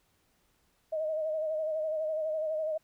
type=tone with vibrato; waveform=sine; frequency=626 Hz; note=D#5; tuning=10 cents sharp; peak=-29 dBFS; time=0.92-2.78 s; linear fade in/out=10 ms; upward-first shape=sine; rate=12 Hz; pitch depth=45 cents each way; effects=pink hiss -71 dBFS RMS until 2.83 s